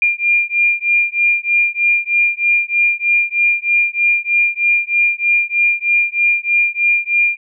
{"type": "beating tone pair", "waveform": "sine", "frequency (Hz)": [2400, 2403.2], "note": ["D7", "D7"], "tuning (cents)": [37, 39], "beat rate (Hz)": 3.2, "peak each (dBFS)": -15, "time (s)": [0.02, 7.37], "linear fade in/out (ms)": 2, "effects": []}